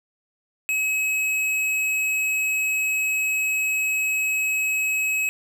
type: tone with hard clipping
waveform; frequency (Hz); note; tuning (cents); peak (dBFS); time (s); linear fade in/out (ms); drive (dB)
triangle; 2560; D#7; +49; -22; 0.69-5.29; 0; 17
effects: none